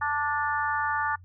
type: harmonic tone with a mistuned harmonic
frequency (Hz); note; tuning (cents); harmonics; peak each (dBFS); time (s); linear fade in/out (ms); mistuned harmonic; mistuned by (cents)
293.7; D4; 0; 3 / 4 / 5 / 6; -29 / -30 / -31 / -32; 0.01-1.16; 10; 5; -16
effects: noise-tail reverb RT60 0.1 s tail -24 dB re dry + added 90 Hz sine -47 dBFS peak until 1.24 s